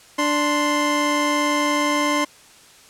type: tone pair together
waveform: 25% pulse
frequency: 293.7 / 1046.5 Hz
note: D4 / C6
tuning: 0 / 0 cents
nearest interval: octave + minor seventh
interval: 2200 cents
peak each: -17 dBFS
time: 0.18-2.25 s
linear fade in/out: 10 ms
effects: white hiss -48 dBFS RMS until 2.89 s + low-pass 9000 Hz 12 dB/octave